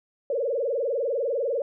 sine tone with vibrato, 510 Hz, C5, 44 cents flat, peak -23 dBFS, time 0.3-1.62 s, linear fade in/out 2 ms, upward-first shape sine, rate 20 Hz, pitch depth 220 cents each way, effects none

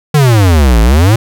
square exponential two-way sweep, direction down then up, 155.56 to 53.1 to 119.2 Hz, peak -5 dBFS, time 0.14-1.16 s, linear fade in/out 5 ms, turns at 0.81 s, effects none

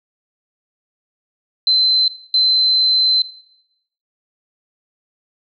sine tone bursts at uneven times, 4072 Hz, C8, 48 cents flat, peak -11 dBFS, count 2, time 1.67-2.08 / 2.34-3.22 s, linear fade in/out 2 ms, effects noise-tail reverb RT60 0.8 s tail -18 dB re dry

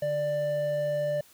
triangle tone pair together, 147.75 / 591 Hz, D3 / D5, +11 / +11 cents, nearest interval 2 octaves, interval 2400 cents, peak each -34 / -24 dBFS, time 0.02-1.21 s, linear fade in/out 5 ms, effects white hiss -57 dBFS RMS until 1.33 s

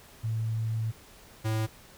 sine / square tone pair in turn, 111.7 / 109.97 Hz, A2 / A2, +27 / 0 cents, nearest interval unison, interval 27 cents, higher first, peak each -27 dBFS, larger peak neither, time 0.23-0.92 / 1.44-1.67 s, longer first, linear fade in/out 20 ms, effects pink hiss -53 dBFS RMS until 1.97 s

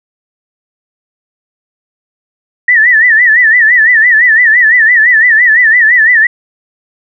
sine tone with vibrato, 1859 Hz, A#6, 5 cents flat, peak -3 dBFS, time 2.68-6.27 s, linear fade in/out 5 ms, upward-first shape sine, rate 5.9 Hz, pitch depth 130 cents each way, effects none

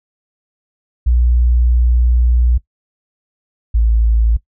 sine tone pair in turn, 60.3 / 55.88 Hz, B1 / A1, -41 / +27 cents, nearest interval minor second, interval 132 cents, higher first, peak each -9 dBFS, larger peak neither, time 1.06-2.58 / 3.74-4.37 s, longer first, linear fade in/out 10 ms, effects noise-tail reverb RT60 0.1 s tail -18 dB re dry

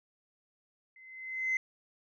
sine tone with level ramp, 2055 Hz, C7, 32 cents flat, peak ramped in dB -54 to -24 dBFS, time 0.96-1.57 s, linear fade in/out 2 ms, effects tanh soft clip ceiling -24 dBFS

